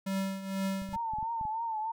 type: tone with tremolo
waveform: square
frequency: 193.3 Hz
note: G3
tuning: 24 cents flat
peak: -29 dBFS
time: 0.06-0.96 s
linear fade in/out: 10 ms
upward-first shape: triangle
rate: 2.1 Hz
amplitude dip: 75%
type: clicks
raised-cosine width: 5 ms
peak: -33 dBFS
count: 9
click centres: 0.819 / 0.89 / 0.928 / 0.961 / 1.136 / 1.186 / 1.228 / 1.412 / 1.453 s
type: tone with vibrato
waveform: sine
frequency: 893 Hz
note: A5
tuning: 25 cents sharp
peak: -31 dBFS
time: 0.93-1.92 s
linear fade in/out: 10 ms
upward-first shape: triangle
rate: 3.2 Hz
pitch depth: 86 cents each way
effects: none